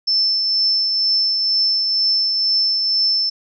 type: tone with tremolo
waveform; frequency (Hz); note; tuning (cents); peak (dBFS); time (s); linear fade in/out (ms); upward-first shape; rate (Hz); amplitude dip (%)
sine; 5300; E8; +9; -13; 0.07-3.3; 10; triangle; 2.1; 35
effects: none